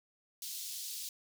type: high-pass noise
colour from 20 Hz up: pink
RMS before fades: -42 dBFS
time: 0.42-1.09 s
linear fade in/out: 2 ms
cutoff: 3800 Hz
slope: 24 dB/octave
effects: none